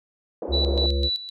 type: band-pass noise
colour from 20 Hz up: pink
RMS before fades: -31 dBFS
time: 0.42-0.86 s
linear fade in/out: 2 ms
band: 350 to 610 Hz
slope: 24 dB/octave
type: harmonic tone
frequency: 69.3 Hz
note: C#2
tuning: in tune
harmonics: 1 / 3 / 5 / 7 / 8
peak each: -21 / -37 / -31 / -33 / -37 dBFS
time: 0.48-1.1 s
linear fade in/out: 50 ms
type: tone with tremolo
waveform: sine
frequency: 3951 Hz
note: B7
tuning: in tune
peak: -22 dBFS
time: 0.52-1.3 s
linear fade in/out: 20 ms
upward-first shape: square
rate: 3.9 Hz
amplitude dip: 75%
effects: none